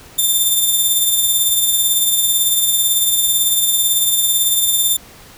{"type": "tone with tremolo", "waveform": "5% pulse", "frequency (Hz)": 3580, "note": "A7", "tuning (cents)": 29, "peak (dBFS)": -3, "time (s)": [0.18, 4.97], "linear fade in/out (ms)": 10, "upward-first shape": "triangle", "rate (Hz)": 18, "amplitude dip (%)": 45, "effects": ["pink hiss -41 dBFS RMS until 5.37 s"]}